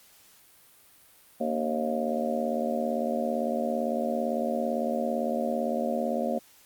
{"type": "harmonic tone with a mistuned harmonic", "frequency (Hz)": 77.78, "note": "D#2", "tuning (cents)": 0, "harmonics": [3, 4, 5, 6, 7, 8, 9], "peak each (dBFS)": [-30, -41, -37, -42, -31, -33, -34], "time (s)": [1.4, 6.39], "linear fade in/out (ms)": 10, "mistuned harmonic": 4, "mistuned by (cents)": -100, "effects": ["white hiss -57 dBFS RMS until 6.65 s", "Opus 48 kbps"]}